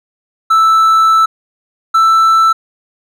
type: tone pair in turn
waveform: triangle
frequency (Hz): 1318.5 / 1326.1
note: E6 / E6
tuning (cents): 0 / +10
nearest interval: unison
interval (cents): 10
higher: second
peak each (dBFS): -4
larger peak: neither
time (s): 0.5-1.26 / 1.94-2.53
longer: first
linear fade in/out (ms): 10
effects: none